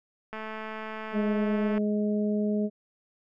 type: click train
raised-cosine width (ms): 0.5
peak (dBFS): -23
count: 317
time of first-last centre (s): 0.33-1.78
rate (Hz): 218
type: harmonic tone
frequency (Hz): 209.4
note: G#3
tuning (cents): +15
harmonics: 1 / 2 / 3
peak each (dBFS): -25 / -31 / -35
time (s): 1.12-2.7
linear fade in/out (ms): 50
effects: none